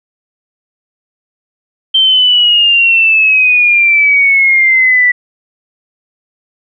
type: exponential sweep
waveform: sine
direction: down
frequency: 3136 to 1960 Hz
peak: -5 dBFS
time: 1.94-5.12 s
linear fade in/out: 10 ms
effects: none